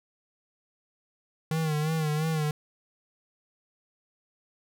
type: tone with vibrato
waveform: square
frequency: 155.56 Hz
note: D#3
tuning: in tune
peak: -26 dBFS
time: 1.51-2.51 s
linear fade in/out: 2 ms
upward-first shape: sine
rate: 2.9 Hz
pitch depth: 65 cents each way
effects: none